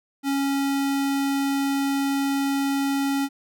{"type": "tone", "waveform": "square", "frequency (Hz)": 276.6, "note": "C#4", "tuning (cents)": -4, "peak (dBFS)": -22, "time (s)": [0.23, 3.29], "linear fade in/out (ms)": 50, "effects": []}